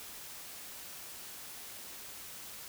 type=silence; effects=white hiss -47 dBFS RMS until 2.68 s